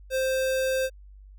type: tone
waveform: square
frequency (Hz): 524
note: C5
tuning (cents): +2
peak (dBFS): -24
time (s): 0.1-0.9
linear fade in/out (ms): 50
effects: added 49 Hz sine -45 dBFS peak until 1.38 s